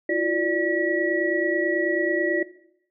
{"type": "tone cluster", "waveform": "sine", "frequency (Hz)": [331.2, 360.4, 588, 1929], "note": ["E4", "F#4", "D5", "B6"], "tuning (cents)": [8, -45, 2, -41], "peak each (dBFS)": -26, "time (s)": [0.09, 2.43], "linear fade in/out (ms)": 5, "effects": ["noise-tail reverb RT60 0.7 s tail -17 dB re dry"]}